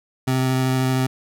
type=tone with vibrato; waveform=25% pulse; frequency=130 Hz; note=C3; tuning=11 cents flat; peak=-14 dBFS; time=0.27-1.07 s; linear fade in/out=10 ms; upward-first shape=sine; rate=13 Hz; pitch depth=10 cents each way; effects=none